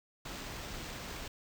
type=noise with sample-and-hold; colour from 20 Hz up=pink; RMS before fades=-43 dBFS; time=0.25-1.28 s; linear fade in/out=5 ms; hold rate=11025 Hz; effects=none